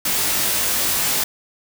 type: noise with comb filter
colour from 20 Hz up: white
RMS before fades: -20 dBFS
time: 0.05-1.24 s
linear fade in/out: 5 ms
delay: 20 ms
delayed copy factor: +0.95
effects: none